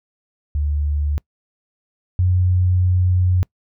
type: tone pair in turn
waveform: sine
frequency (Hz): 73.42 / 90.86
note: D2 / F#2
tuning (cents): 0 / -31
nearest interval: major third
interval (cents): 369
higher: second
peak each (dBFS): -17 / -13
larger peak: second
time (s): 0.55-1.18 / 2.19-3.43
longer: second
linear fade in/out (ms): 0
effects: noise-tail reverb RT60 0.1 s tail -25 dB re dry